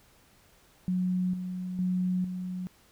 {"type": "tone with tremolo", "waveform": "sine", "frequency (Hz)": 182.6, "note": "F#3", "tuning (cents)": -23, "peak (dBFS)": -25, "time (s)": [0.88, 2.67], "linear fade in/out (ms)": 0, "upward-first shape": "square", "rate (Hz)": 1.1, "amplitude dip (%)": 55, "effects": ["pink hiss -61 dBFS RMS until 2.91 s"]}